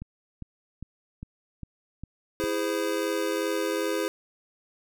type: click train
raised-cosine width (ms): 5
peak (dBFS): -25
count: 7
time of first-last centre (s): 0.02-2.439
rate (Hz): 2.48
type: chord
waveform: square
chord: E augmented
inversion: none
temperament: just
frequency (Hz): 329.6 / 412 / 515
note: E4 / G#4 / B#4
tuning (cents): 0 / -14 / -28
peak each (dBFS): -31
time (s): 2.4-4.08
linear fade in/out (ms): 0
effects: none